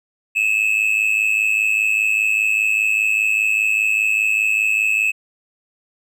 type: tone with amplitude modulation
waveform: triangle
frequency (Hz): 2590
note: E7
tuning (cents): -31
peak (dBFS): -10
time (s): 0.35-5.12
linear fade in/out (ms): 20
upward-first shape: sine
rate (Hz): 105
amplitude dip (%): 75
effects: none